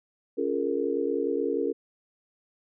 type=chord; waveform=sine; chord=Bb minor seventh; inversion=first; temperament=just; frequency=279.7 / 349.6 / 419.5 / 466.2 Hz; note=Db4 / F4 / Ab4 / Bb4; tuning=+16 / +2 / +17 / 0 cents; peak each=-31 / -31 / -30 / -29 dBFS; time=0.37-1.73 s; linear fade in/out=20 ms; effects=none